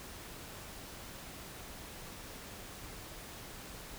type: silence
effects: pink hiss -48 dBFS RMS until 3.98 s